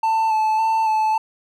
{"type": "tone with vibrato", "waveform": "triangle", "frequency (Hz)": 880, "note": "A5", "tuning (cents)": 0, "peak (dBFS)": -14, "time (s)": [0.03, 1.18], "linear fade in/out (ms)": 5, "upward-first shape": "square", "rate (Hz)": 1.8, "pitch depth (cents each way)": 19, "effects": []}